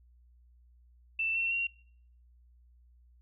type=tone with pitch steps; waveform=sine; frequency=2666 / 2708 / 2750 Hz; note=E7 / E7 / F7; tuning=+19 / +46 / -27 cents; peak=-28 dBFS; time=1.19-1.67 s; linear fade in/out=5 ms; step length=160 ms; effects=noise-tail reverb RT60 0.6 s tail -24 dB re dry + added 60 Hz sine -58 dBFS peak until 3.21 s